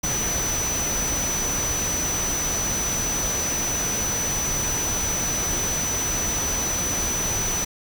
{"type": "tone in noise", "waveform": "sine", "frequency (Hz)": 5980, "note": "F#8", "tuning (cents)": 17, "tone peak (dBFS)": -24, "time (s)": [0.03, 7.65], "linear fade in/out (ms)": 10, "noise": "pink", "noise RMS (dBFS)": -28, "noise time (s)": [0.03, 7.65], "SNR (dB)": 1, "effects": []}